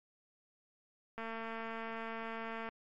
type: click train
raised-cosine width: 0.5 ms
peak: -28 dBFS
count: 342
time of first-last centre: 1.18-2.689 s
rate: 226 Hz
effects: MP3 48 kbps